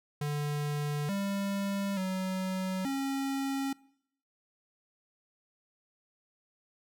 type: tone with pitch steps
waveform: square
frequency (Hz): 147 / 198.4 / 187.5 / 272.5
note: D3 / G3 / F#3 / C#4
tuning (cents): +2 / +21 / +23 / -29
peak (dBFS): -31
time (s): 0.21-3.73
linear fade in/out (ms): 5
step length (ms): 880
effects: noise-tail reverb RT60 0.7 s tail -23 dB re dry